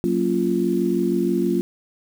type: chord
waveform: sine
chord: Gb major seventh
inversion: none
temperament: just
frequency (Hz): 185 / 231.2 / 277.5 / 346.9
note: Gb3 / Bb3 / Db4 / F4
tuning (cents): 0 / -14 / +2 / -12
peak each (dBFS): -24 / -24 / -26 / -21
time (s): 0.04-1.61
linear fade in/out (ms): 0
effects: 7-bit